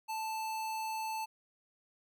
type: tone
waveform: square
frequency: 880 Hz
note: A5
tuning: in tune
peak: -36 dBFS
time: 0.08-1.26 s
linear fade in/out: 20 ms
effects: none